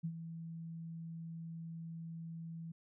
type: tone with ADSR envelope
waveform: sine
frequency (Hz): 164.81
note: E3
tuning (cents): 0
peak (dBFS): -34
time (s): 0.03-2.72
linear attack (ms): 19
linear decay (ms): 68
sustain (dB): -9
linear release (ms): 7
effects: none